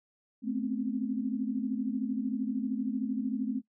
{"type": "tone cluster", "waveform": "sine", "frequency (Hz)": [217.1, 254.1, 267.1], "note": ["A3", "B3", "C4"], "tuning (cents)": [-23, 49, 36], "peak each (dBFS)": [-33, -34, -34], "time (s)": [0.42, 3.62], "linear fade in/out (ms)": 50, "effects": ["noise-tail reverb RT60 0.1 s tail -19 dB re dry"]}